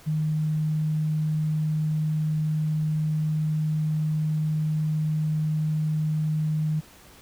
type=tone; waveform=sine; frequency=154.6 Hz; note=D#3; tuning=11 cents flat; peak=-22 dBFS; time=0.06-6.81 s; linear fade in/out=20 ms; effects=pink hiss -51 dBFS RMS until 7.21 s